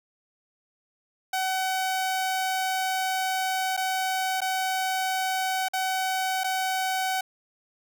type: tone with dropouts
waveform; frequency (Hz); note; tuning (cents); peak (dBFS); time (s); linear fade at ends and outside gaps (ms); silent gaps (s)
sawtooth; 755; F#5; +35; -21; 1.33-7.21; 5; 3.767-3.774 / 4.406-4.416 / 5.685-5.734 / 6.436-6.442
effects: none